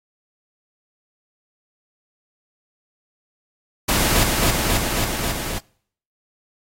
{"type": "noise with echo", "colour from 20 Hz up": "pink", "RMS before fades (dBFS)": -18, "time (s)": [3.88, 4.24], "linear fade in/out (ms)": 10, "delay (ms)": 270, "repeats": 5, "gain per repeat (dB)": -2, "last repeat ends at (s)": 5.59, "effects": ["noise-tail reverb RT60 0.6 s tail -25 dB re dry", "AAC 48 kbps"]}